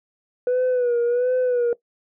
sine tone with vibrato, 490.7 Hz, B4, 11 cents flat, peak -15 dBFS, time 0.47-1.73 s, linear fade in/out 2 ms, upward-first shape sine, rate 1.4 Hz, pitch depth 62 cents each way, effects noise-tail reverb RT60 0.1 s tail -19 dB re dry + tanh soft clip ceiling -16 dBFS

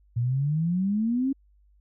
sine exponential sweep, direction up, 115.1 to 277.2 Hz, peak -22 dBFS, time 0.16-1.33 s, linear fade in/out 10 ms, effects added 50 Hz sine -57 dBFS peak until 1.8 s

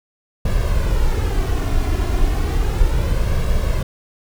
brown noise with flanger, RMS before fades -17 dBFS, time 0.45-3.83 s, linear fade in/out 5 ms, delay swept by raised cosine 1.8 to 2.9 ms, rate 0.33 Hz, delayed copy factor +0.55, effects none

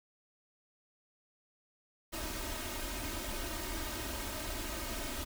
pink noise with comb filter, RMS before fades -39 dBFS, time 2.12-5.25 s, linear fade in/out 20 ms, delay 3.2 ms, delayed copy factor +1, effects none

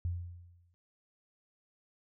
sine tone with exponential decay, 87.31 Hz, F2, in tune, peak -29 dBFS, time 0.05-0.74 s, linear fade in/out 0 ms, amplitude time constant 150 ms, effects none

